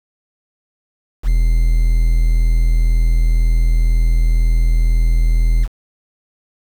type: tone with quantisation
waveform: triangle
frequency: 41 Hz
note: E1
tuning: 9 cents flat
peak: -8 dBFS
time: 1.23-5.68 s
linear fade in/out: 50 ms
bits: 6
effects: none